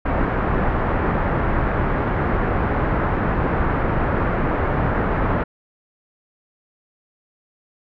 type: low-pass noise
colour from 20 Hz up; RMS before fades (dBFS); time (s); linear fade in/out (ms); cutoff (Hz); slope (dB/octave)
pink; -20; 0.05-5.44; 10; 1700; 24
effects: none